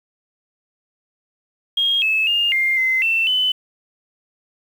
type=tone with pitch steps; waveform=sine; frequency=3253 / 2602 / 2823 / 2109 / 2061 / 2681 / 3019 Hz; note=G#7 / E7 / F7 / C7 / C7 / E7 / F#7; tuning=-37 / -23 / +18 / +13 / -27 / +29 / +34 cents; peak=-15 dBFS; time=1.77-3.52 s; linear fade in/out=5 ms; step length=250 ms; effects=7-bit